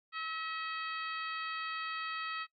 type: harmonic tone with a mistuned harmonic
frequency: 640 Hz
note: D#5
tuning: 49 cents sharp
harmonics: 2 / 3 / 4 / 5 / 6 / 7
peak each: -39 / -43 / -45 / -47 / -49 / -50 dBFS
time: 0.12-2.47 s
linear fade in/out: 50 ms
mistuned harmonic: 2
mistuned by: +17 cents
effects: noise-tail reverb RT60 0.1 s tail -20 dB re dry + AAC 64 kbps